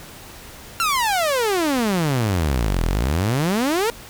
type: exponential two-way sweep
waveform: sawtooth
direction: down then up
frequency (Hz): 1396.9 to 38.89 to 481.4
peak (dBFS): -14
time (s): 0.8-3.9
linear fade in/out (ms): 0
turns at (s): 2.84
effects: pink hiss -40 dBFS RMS until 4.09 s